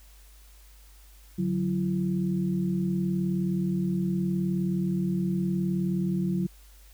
sine tone cluster, 144.1 / 183.3 / 336.6 Hz, D3 / F#3 / E4, -33 / -16 / +36 cents, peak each -33 / -25 / -34 dBFS, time 1.38-6.47 s, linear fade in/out 10 ms, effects added 50 Hz sine -50 dBFS peak until 6.93 s + white hiss -58 dBFS RMS until 6.93 s

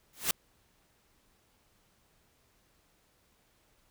white noise with exponential growth, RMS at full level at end -24 dBFS, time 0.13-0.31 s, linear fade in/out 2 ms, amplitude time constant 38 ms, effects pink hiss -69 dBFS RMS until 3.9 s

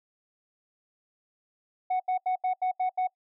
sine tone bursts, 740 Hz, F#5, in tune, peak -21 dBFS, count 7, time 1.9-3.074 s, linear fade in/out 10 ms, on 100 ms, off 79 ms, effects noise-tail reverb RT60 0.1 s tail -24 dB re dry + tanh soft clip ceiling -23 dBFS

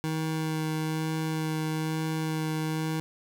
25% pulse tone with vibrato, 157.7 Hz, D#3, 24 cents sharp, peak -24 dBFS, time 0.04-3 s, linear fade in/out 0 ms, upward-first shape sine, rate 1.1 Hz, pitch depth 10 cents each way, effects none

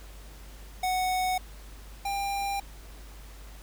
square tone pair in turn, 740 / 796.6 Hz, F#5 / G5, 0 / +28 cents, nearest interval minor second, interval 128 cents, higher second, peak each -26 / -29 dBFS, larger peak first, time 0.83-1.38 / 2.05-2.6 s, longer neither, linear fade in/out 5 ms, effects added 50 Hz sine -44 dBFS peak until 3.62 s + pink hiss -52 dBFS RMS until 3.62 s

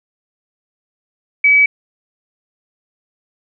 sine tone, 2283 Hz, D7, 50 cents flat, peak -7 dBFS, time 1.44-1.66 s, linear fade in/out 5 ms, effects none

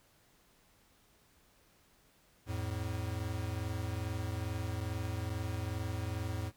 square tone pair together, 85.43 / 107.8 Hz, F2 / A2, -38 / -35 cents, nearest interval major third, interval 403 cents, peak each -39 / -38 dBFS, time 2.46-6.52 s, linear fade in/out 50 ms, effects pink hiss -67 dBFS RMS until 6.56 s

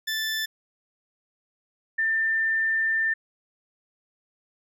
20% pulse / sine tone pair in turn, 1760 / 1790.8 Hz, A6 / A6, 0 / +30 cents, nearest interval unison, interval 30 cents, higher second, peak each -21 dBFS, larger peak neither, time 0.07-0.46 / 1.98-3.14 s, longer second, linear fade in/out 10 ms, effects none

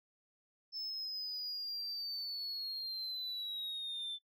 sine linear sweep, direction down, 5274 to 3520 Hz, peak -36 dBFS, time 0.72-4.19 s, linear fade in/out 50 ms, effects noise-tail reverb RT60 0.1 s tail -20 dB re dry + tanh soft clip ceiling -37 dBFS

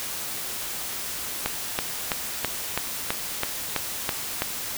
click train, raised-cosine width 0.3 ms, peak -7 dBFS, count 10, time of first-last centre 1.46-4.421 s, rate 3.04 Hz, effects white hiss -32 dBFS RMS until 4.77 s

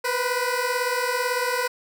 15% pulse beating tone pair, 486.5 / 504.5 Hz, B4 / B4, -26 / +37 cents, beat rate 18 Hz, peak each -19 dBFS, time 0.04-1.68 s, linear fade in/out 10 ms, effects none

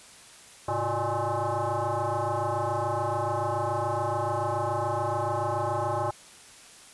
sine tone with frequency modulation, 105 Hz, G#2, 19 cents sharp, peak -25 dBFS, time 0.68-6.11 s, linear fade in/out 5 ms, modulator 237 Hz, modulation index 4.4, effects white hiss -50 dBFS RMS until 6.93 s + resampled to 24000 Hz

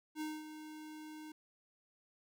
square tone with ADSR envelope, 308.4 Hz, D#4, 15 cents flat, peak -38 dBFS, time 0.15-1.32 s, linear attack 59 ms, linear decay 220 ms, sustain -10 dB, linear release 4 ms, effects none

